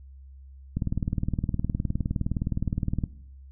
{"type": "click train", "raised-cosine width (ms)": 5, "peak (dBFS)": -14, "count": 45, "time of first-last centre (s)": [0.77, 3.038], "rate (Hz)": 19.4, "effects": ["noise-tail reverb RT60 0.7 s tail -17 dB re dry", "added 67 Hz sine -44 dBFS peak until 3.51 s"]}